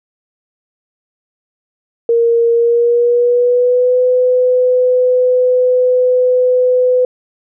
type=tone with pitch glide; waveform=sine; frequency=466.2 to 502.6 Hz; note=A#4 to B4; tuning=0 to +30 cents; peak=-8 dBFS; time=2.09-7.05 s; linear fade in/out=2 ms; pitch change=+130 cents; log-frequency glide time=2.52-4 s; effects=none